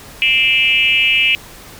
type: tone with frequency modulation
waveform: sine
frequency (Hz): 2617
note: E7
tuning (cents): -13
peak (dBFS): -10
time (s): 0.22-1.35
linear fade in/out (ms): 0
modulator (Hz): 262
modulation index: 1.3
effects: pink hiss -37 dBFS RMS until 1.79 s